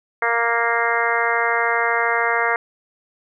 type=harmonic tone; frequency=233.1 Hz; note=A#3; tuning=in tune; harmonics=2 / 3 / 4 / 5 / 6 / 7 / 8 / 9; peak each=-25 / -25 / -25 / -25 / -25 / -25 / -25 / -25 dBFS; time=0.22-2.56 s; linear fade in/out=2 ms; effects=none